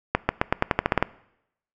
accelerating click train, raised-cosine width 0.5 ms, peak -3 dBFS, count 11, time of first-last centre 0.15-1.026 s, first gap 140 ms, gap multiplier 0.89, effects noise-tail reverb RT60 0.8 s tail -21 dB re dry

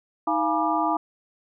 sine tone cluster, 315.6 / 692 / 842 / 967 / 1190 Hz, D#4 / F5 / G#5 / B5 / D6, +25 / -16 / +24 / -37 / +22 cents, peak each -27 dBFS, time 0.27-0.97 s, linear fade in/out 5 ms, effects none

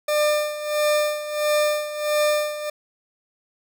40% pulse tone with tremolo, 599 Hz, D5, 34 cents sharp, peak -16 dBFS, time 0.08-2.7 s, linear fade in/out 5 ms, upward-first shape sine, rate 1.5 Hz, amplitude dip 75%, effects none

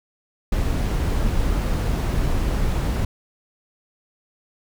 brown noise, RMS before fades -21 dBFS, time 0.52-3.05 s, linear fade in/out 5 ms, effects none

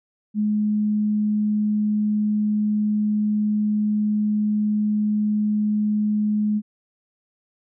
sine tone, 210.8 Hz, G#3, 26 cents sharp, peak -18 dBFS, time 0.34-6.62 s, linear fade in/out 50 ms, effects none

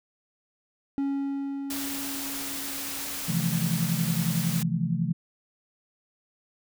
triangle tone with exponential decay, 277.2 Hz, C#4, in tune, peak -22 dBFS, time 0.98-4.89 s, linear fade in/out 0 ms, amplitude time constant 850 ms
white noise, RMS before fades -34 dBFS, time 1.7-4.63 s, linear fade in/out 5 ms
sine chord, F major seventh, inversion second, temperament just, 130.96 / 163.7 / 174.61 / 218.3 Hz, C3 / E3 / F3 / A3, +2 / -12 / 0 / -13 cents, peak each -32 / -27 / -29 / -33 dBFS, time 3.28-5.13 s, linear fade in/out 10 ms
effects none

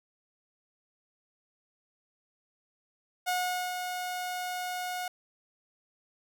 sawtooth tone with ADSR envelope, 725 Hz, F#5, 35 cents flat, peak -23 dBFS, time 3.26-5.08 s, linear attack 25 ms, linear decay 440 ms, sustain -6 dB, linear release 3 ms, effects none

